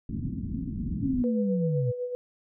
white low-pass noise, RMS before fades -32 dBFS, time 0.09-1.23 s, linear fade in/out 5 ms, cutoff 270 Hz, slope 48 dB/octave
sine linear sweep, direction down, 280 to 116.54 Hz, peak -24 dBFS, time 1.02-1.92 s, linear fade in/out 20 ms
sine tone with tremolo, 493.9 Hz, B4, in tune, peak -27 dBFS, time 1.24-2.15 s, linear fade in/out 0 ms, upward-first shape sine, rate 7.9 Hz, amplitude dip 55%
effects none

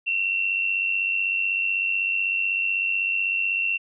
sine tone pair together, 2637 / 2733 Hz, E7 / F7, 0 / -38 cents, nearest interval minor second, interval 62 cents, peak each -29 / -22 dBFS, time 0.06-3.78 s, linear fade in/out 20 ms, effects none

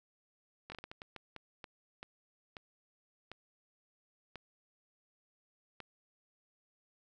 slowing click train, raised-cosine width 0.3 ms, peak -29 dBFS, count 15, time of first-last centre 0.7-5.803 s, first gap 20 ms, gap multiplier 1.39, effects none

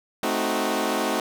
15% pulse chord, A diminished seventh, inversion none, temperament equal with one note detuned, 218.5 / 261.6 / 311.1 / 370 Hz, A3 / C4 / Eb4 / Gb4, -12 / 0 / 0 / 0 cents, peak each -22 / -22 / -22 / -22 dBFS, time 0.23-1.2 s, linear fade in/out 2 ms, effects none

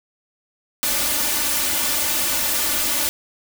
white noise with comb filter, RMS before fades -21 dBFS, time 0.83-3.09 s, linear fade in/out 0 ms, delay 3.4 ms, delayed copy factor +0.8, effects none

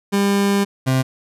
30% pulse tone pair in turn, 200 / 130.91 Hz, G3 / C3, +35 / +1 cents, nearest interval perfect fifth, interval 734 cents, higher first, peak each -12 dBFS, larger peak neither, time 0.12-0.65 / 0.86-1.03 s, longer first, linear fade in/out 20 ms, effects resampled to 32000 Hz

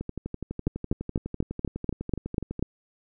two click trains, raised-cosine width 3 ms, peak -19 / -11 dBFS, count 32 / 9, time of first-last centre 0.01-2.593 / 0.67-2.626 s, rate 12 / 4.09 Hz, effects none

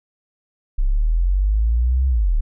sine linear two-way sweep, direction up then down, 31.42 to 66.8 to 31.42 Hz, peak -14 dBFS, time 0.78-2.41 s, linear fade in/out 10 ms, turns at 2.08 s, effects none

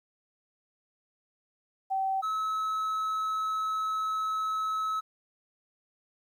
sine / triangle tone pair in turn, 770 / 1292.3 Hz, G5 / E6, -31 / -35 cents, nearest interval major sixth, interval 896 cents, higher second, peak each -26 dBFS, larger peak neither, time 1.9-2.22 / 2.22-5.01 s, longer second, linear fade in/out 20 ms, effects 11-bit

